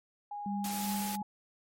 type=tone with pitch glide; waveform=sine; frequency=823 to 840.3 Hz; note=G#5 to G#5; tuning=-16 to +20 cents; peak=-37 dBFS; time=0.31-1.23 s; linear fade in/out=5 ms; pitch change=+36 cents; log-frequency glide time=0.7-0.89 s
type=tone with tremolo; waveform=sine; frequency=200 Hz; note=G3; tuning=35 cents sharp; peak=-32 dBFS; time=0.46-1.22 s; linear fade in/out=2 ms; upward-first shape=sine; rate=2.6 Hz; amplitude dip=40%
type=noise; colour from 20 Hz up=white; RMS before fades=-39 dBFS; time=0.64-1.16 s; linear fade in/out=5 ms
effects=MP3 64 kbps